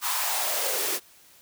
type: noise with high-pass filter sweep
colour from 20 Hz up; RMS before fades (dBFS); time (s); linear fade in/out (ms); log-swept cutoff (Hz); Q
white; -27; 0.01-1; 50; 1100 to 350; 3.7
effects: white hiss -55 dBFS RMS until 1.41 s